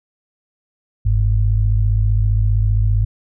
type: tone pair together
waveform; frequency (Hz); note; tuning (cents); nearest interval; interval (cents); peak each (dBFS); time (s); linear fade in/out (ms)
sine; 48.61 / 103.83; G1 / G#2; -14 / 0; octave + minor second; 1314; -15; 1.05-3.05; 10
effects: none